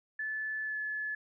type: tone with pitch glide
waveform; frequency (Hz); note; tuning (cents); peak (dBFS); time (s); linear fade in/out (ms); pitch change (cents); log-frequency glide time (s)
sine; 1738 to 1719; A6 to A6; -22 to -41; -33; 0.19-1.15; 5; -19; 0.63-0.77
effects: none